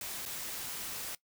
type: noise with dropouts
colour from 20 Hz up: white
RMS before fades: -40 dBFS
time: 0.01-1.15 s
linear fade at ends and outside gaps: 2 ms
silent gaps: 0.254-0.26 s
effects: noise-tail reverb RT60 0.1 s tail -19 dB re dry